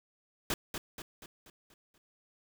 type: noise with echo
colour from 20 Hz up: pink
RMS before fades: -32 dBFS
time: 0.5-0.54 s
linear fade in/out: 2 ms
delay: 240 ms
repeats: 6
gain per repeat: -6 dB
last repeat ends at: 1.98 s
effects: none